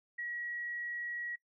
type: tone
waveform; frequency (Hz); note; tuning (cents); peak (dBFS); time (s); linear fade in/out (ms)
sine; 1914; A#6; +45; -37; 0.18-1.36; 10
effects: noise-tail reverb RT60 0.1 s tail -21 dB re dry